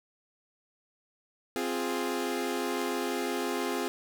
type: chord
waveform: sawtooth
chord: F minor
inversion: second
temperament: equal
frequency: 261.6 / 349.2 / 415.3 Hz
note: C4 / F4 / Ab4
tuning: 0 / 0 / 0 cents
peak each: -30 / -30 / -30 dBFS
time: 1.56-3.88 s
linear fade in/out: 0 ms
effects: none